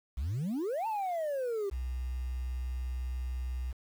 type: exponential two-way sweep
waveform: sine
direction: up then down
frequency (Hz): 58.27 to 913 to 384.7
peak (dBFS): -28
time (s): 0.17-1.7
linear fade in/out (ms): 10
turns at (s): 0.87
type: tone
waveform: sine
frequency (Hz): 63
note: B1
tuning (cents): +35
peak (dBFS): -31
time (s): 1.71-3.73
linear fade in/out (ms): 20
effects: tanh soft clip ceiling -30 dBFS + 9-bit